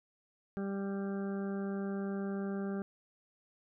harmonic tone, 197.1 Hz, G3, 10 cents sharp, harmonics 1 / 2 / 3 / 4 / 6 / 7 / 8, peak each -35 / -40 / -48 / -51 / -54 / -54 / -53 dBFS, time 0.57-2.82 s, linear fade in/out 0 ms, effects none

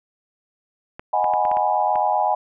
clicks, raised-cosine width 0.5 ms, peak -19 dBFS, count 7, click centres 0.995 / 1.243 / 1.337 / 1.452 / 1.515 / 1.57 / 1.957 s
sine chord, G# minor seventh, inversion second, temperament equal with one note detuned, 622.3 / 740 / 827.7 / 987.8 Hz, D#5 / F#5 / G#5 / B5, 0 / 0 / -6 / 0 cents, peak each -25 / -22 / -20 / -25 dBFS, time 1.13-2.35 s, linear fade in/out 5 ms
effects none

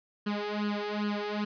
sawtooth tone with flanger, 207.7 Hz, G#3, in tune, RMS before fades -32 dBFS, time 0.26-1.45 s, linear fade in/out 10 ms, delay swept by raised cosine 0.67 to 2.37 ms, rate 2.5 Hz, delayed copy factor +0.95, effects resampled to 11025 Hz + 9-bit

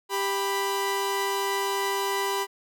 sawtooth tone pair together, 394.5 / 987.8 Hz, G4 / B5, +11 / 0 cents, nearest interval octave + major third, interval 1589 cents, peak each -24 dBFS, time 0.09-2.47 s, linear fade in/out 50 ms, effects none

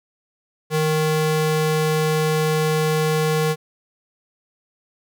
square ring-modulated tone, 311.1 Hz, D#4, in tune, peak -15 dBFS, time 0.7-3.56 s, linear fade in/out 50 ms, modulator 154 Hz, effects none

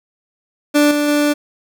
30% pulse tone with level steps, 293.7 Hz, D4, in tune, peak -7 / -12 / -10 dBFS, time 0.74-1.34 s, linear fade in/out 20 ms, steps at 0.91 / 1.08 s, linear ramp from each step 2 ms, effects none

